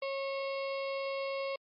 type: harmonic tone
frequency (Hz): 546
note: C#5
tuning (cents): -26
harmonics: 1 / 2 / 4 / 5 / 6 / 7 / 8 / 9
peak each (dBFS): -34 / -42 / -44 / -46 / -53 / -55 / -51 / -54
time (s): 0.02-1.56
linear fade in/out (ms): 5
effects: MP3 32 kbps